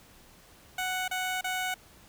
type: tone bursts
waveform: 15% pulse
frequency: 741 Hz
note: F#5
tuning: 2 cents sharp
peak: -23 dBFS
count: 3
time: 0.78-1.742 s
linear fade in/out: 5 ms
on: 300 ms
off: 31 ms
effects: pink hiss -56 dBFS RMS until 2.08 s